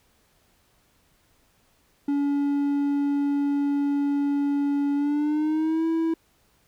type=tone with pitch glide; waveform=triangle; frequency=284.3 to 326.6 Hz; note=C#4 to E4; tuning=+44 to -16 cents; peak=-19 dBFS; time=2.08-6.14 s; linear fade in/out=5 ms; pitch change=+240 cents; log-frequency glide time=4.95-5.86 s; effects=pink hiss -64 dBFS RMS until 6.67 s